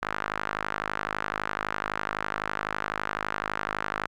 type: tone with band-pass filter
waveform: sawtooth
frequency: 51.91 Hz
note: G#1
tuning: in tune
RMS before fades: -32 dBFS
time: 0.02-4.07 s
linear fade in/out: 10 ms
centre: 1400 Hz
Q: 2.2
effects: none